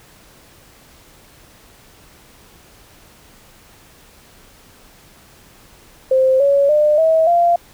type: tone with pitch steps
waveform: sine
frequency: 523.3 / 560.9 / 601.1 / 644.3 / 690.5 Hz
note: C5 / C#5 / D5 / E5 / F5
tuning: 0 / +20 / +40 / -40 / -20 cents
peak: -10 dBFS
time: 6.11-7.56 s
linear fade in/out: 5 ms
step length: 290 ms
effects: pink hiss -47 dBFS RMS until 7.73 s